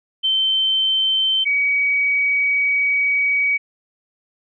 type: tone pair in turn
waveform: sine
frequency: 3097 / 2264 Hz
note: G7 / C#7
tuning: -22 / +36 cents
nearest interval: perfect fourth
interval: 542 cents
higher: first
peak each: -15 dBFS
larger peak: neither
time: 0.23-1.45 / 1.45-3.58 s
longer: second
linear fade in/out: 20 ms
effects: none